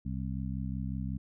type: harmonic tone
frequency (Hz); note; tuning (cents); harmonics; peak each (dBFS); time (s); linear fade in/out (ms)
65.41; C2; 0; 1 / 2 / 3 / 4; -37 / -37 / -37 / -43; 0.05-1.18; 10
effects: none